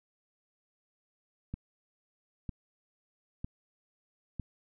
click train, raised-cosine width 5 ms, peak -24 dBFS, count 4, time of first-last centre 1.54-4.397 s, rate 1.05 Hz, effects none

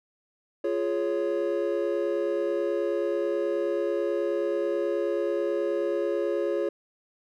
triangle chord, Db major, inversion first, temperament just, 346.5 / 415.8 / 554.4 Hz, F4 / Ab4 / Db5, -14 / +2 / 0 cents, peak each -27 dBFS, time 0.64-6.69 s, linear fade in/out 5 ms, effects none

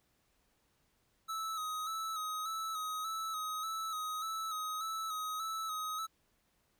square tone with vibrato, 1285 Hz, E6, 45 cents flat, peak -37 dBFS, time 1.28-6.07 s, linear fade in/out 20 ms, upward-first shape square, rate 1.7 Hz, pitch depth 34 cents each way, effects pink hiss -75 dBFS RMS until 6.79 s

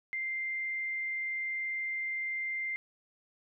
sine tone, 2093 Hz, C7, in tune, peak -32 dBFS, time 0.13-2.76 s, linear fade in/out 0 ms, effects none

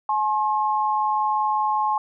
sine tone pair together, 851 / 1072.2 Hz, G#5 / C6, +42 / +42 cents, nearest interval major third, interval 400 cents, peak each -21 / -23 dBFS, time 0.09-1.98 s, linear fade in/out 2 ms, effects none

